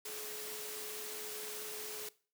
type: tone in noise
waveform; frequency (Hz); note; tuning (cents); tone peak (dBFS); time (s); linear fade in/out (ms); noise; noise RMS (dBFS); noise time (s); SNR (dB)
sine; 426.1; G#4; +44; -48; 0.05-2.09; 5; white; -44; 0.05-2.09; -7
effects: noise-tail reverb RT60 0.4 s tail -20 dB re dry + high-pass 200 Hz 12 dB/octave

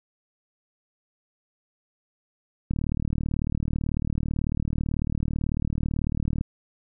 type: click train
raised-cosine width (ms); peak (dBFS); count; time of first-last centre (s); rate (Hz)
5; -14; 142; 2.71-6.411; 38.1
effects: none

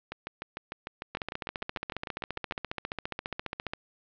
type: two click trains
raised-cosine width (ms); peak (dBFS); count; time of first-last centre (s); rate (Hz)
0.3; -16 / -19; 39 / 17; 1.15-3.735 / 0.12-2.522; 14.7 / 6.66
effects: low-pass 4000 Hz 12 dB/octave

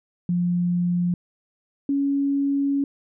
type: tone pair in turn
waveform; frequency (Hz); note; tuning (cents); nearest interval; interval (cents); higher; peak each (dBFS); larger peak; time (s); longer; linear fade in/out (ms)
sine; 176 / 279.4; F3 / C#4; +14 / +14; minor sixth; 800; second; -19; neither; 0.29-1.14 / 1.89-2.84; second; 2
effects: none

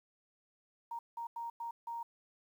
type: tone bursts at uneven times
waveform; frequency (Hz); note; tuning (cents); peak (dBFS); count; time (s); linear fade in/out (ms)
sine; 932.3; A#5; 0; -38; 5; 0.91-0.99 / 1.17-1.27 / 1.36-1.5 / 1.6-1.71 / 1.87-2.03; 5
effects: 11-bit

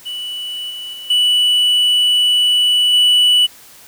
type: tone with level steps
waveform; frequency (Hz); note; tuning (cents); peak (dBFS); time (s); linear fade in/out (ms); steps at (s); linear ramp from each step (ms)
triangle; 2960; F#7; 0; -21 / -24 / -27 / -9 / -7; 0.05-3.47; 20; 0.7 / 0.93 / 1.1 / 2.93; 5
effects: white hiss -42 dBFS RMS until 3.87 s

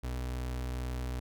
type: tone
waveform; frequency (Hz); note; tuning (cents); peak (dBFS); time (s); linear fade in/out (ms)
35% pulse; 62.3; B1; +16; -32; 0.03-1.2; 10
effects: none

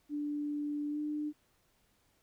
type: tone with pitch glide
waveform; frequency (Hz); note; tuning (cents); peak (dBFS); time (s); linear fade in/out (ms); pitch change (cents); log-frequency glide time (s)
sine; 293.7 to 299.4; D4 to D4; 0 to +33; -33; 0.09-1.33; 50; +33; 0.89-1
effects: pink hiss -72 dBFS RMS until 2.22 s

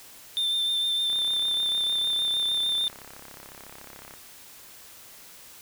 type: tone with vibrato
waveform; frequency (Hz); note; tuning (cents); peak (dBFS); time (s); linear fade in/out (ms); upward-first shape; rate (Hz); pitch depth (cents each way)
triangle; 3580; A7; +29; -22; 0.37-2.88; 0; triangle; 6.6; 25
type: click train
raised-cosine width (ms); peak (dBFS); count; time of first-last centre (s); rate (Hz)
0.5; -29; 104; 1.1-4.138; 33.9
effects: white hiss -48 dBFS RMS until 5.61 s

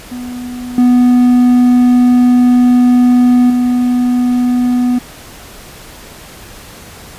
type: tone with level steps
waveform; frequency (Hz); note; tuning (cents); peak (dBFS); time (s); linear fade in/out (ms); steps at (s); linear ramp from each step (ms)
triangle; 246.9; B3; 0; -19 / -3 / -7; 0.11-4.99; 10; 0.78 / 3.5; 2
effects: pink hiss -34 dBFS RMS until 7.18 s + resampled to 32000 Hz

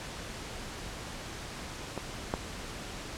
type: clicks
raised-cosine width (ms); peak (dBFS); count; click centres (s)
1; -20 / -14; 2; 1.977 / 2.339
effects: pink hiss -41 dBFS RMS until 3.17 s + low-pass 8000 Hz 12 dB/octave

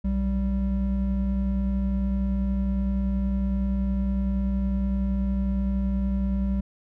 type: tone pair together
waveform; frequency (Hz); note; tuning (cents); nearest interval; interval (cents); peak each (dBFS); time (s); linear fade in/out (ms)
triangle; 61.4 / 194.93; B1 / G3; -9 / -9; octave + minor sixth; 2000; -23 / -23; 0.04-6.61; 10
effects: none

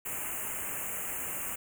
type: band-stop noise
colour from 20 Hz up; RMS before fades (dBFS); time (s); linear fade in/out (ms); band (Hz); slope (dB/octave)
white; -36; 0.05-1.56; 10; 2900 to 6700; 96
effects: none

